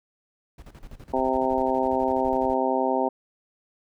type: noise with tremolo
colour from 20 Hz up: brown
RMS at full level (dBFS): -40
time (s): 0.58-2.55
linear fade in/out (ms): 5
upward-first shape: square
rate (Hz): 12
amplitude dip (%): 80
type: harmonic tone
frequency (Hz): 130.81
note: C3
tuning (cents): 0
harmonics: 2 / 3 / 4 / 5 / 6 / 7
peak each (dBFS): -28 / -28 / -28 / -28 / -28 / -28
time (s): 1.13-3.09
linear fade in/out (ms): 10
effects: none